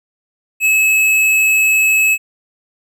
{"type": "tone with hard clipping", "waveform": "sine", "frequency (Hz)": 2586, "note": "E7", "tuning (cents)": -34, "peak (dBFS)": -11, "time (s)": [0.6, 2.18], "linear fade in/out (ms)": 50, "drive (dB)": 13, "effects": []}